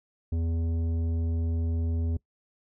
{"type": "tone with tanh clipping", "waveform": "triangle", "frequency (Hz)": 82.7, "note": "E2", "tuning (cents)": 6, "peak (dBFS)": -27, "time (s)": [0.32, 2.17], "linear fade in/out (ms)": 5, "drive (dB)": 15, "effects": ["noise-tail reverb RT60 0.1 s tail -22 dB re dry"]}